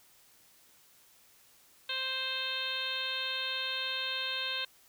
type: harmonic tone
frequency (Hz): 523.3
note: C5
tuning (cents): 0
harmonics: 1 / 2 / 3 / 4 / 5 / 6 / 7 / 8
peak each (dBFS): -47 / -45 / -40 / -47 / -39 / -39 / -37 / -41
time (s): 1.89-4.65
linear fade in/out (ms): 5
effects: white hiss -62 dBFS RMS until 4.88 s